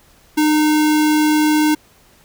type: tone with sample-and-hold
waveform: sine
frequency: 304.5 Hz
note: D#4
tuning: 37 cents flat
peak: -11 dBFS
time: 0.37-1.75 s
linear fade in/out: 10 ms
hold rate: 1225 Hz
effects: pink hiss -51 dBFS RMS until 2.24 s